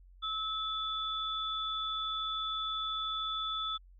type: tone pair together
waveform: sine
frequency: 1300 / 3467 Hz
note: E6 / A7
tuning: -24 / -26 cents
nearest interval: octave + perfect fourth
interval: 1698 cents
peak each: -36 / -35 dBFS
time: 0.22-3.78 s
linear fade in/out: 20 ms
effects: added 45 Hz sine -54 dBFS peak until 3.99 s